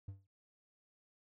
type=tone with exponential decay; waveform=triangle; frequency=97.6 Hz; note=G2; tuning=7 cents flat; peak=-38 dBFS; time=0.08-0.27 s; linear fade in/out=5 ms; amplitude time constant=41 ms; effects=none